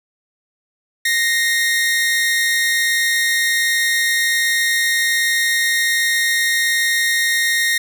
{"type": "tone pair together", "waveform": "sawtooth", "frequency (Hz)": [1861.3, 2093], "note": ["A#6", "C7"], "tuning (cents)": [-3, 0], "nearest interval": "major second", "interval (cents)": 203, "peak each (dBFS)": [-12, -20], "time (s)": [1.05, 7.78], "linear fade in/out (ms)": 5, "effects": []}